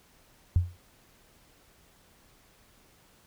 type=tone with exponential decay; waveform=sine; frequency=88.4 Hz; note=F2; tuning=22 cents sharp; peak=-16 dBFS; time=0.56-0.77 s; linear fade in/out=0 ms; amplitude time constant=45 ms; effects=pink hiss -61 dBFS RMS until 3.26 s